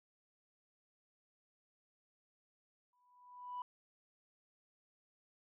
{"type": "tone with exponential growth", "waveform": "sine", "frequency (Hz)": 987.8, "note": "B5", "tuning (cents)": 0, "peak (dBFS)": -37, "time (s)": [2.93, 3.62], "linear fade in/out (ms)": 2, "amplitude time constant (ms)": 150, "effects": ["tanh soft clip ceiling -37 dBFS"]}